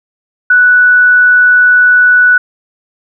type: tone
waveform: sine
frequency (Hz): 1480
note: F#6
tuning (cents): 0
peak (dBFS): -3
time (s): 0.5-2.38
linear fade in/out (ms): 5
effects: none